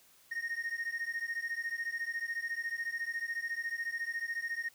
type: beating tone pair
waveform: triangle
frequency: 1849 / 1863 Hz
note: A#6 / A#6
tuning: -15 / -2 cents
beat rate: 14 Hz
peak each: -35 / -36 dBFS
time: 0.31-4.69 s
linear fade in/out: 10 ms
effects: tanh soft clip ceiling -25 dBFS + white hiss -63 dBFS RMS until 4.74 s